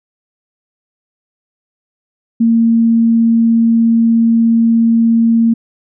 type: tone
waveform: sine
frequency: 229.2 Hz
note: A#3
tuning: 29 cents flat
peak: -7 dBFS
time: 2.4-5.54 s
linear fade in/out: 10 ms
effects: none